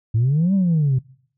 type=exponential two-way sweep; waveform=sine; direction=up then down; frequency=106.7 to 200 to 125.6 Hz; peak=-13 dBFS; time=0.14-0.99 s; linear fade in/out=10 ms; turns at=0.54 s; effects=noise-tail reverb RT60 0.6 s tail -23 dB re dry + tanh soft clip ceiling -12 dBFS